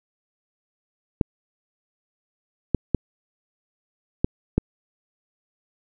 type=clicks; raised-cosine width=3 ms; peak=-5 dBFS; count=5; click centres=1.212 / 2.747 / 2.947 / 4.245 / 4.58 s; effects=none